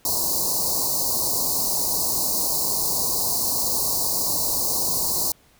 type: band-stop noise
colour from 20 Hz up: white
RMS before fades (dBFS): -23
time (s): 0.05-5.32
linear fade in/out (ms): 2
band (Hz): 1100 to 4100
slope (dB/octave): 96
effects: pink hiss -57 dBFS RMS until 5.59 s